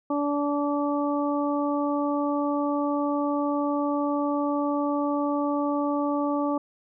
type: harmonic tone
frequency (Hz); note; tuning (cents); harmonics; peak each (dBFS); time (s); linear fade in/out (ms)
289.1; D4; -27; 1 / 2 / 3 / 4; -25 / -29 / -32 / -32; 0.1-6.58; 5
effects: none